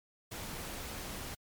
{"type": "noise", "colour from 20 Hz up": "pink", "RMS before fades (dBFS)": -42, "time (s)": [0.31, 1.35], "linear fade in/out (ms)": 10, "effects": ["MP3 96 kbps"]}